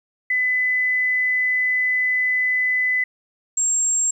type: tone pair in turn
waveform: sine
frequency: 2007 / 7516 Hz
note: B6 / A#8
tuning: +27 / +13 cents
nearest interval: octave + major seventh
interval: 2286 cents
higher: second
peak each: -17 dBFS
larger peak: neither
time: 0.3-3.04 / 3.57-4.11 s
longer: first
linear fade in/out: 5 ms
effects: 9-bit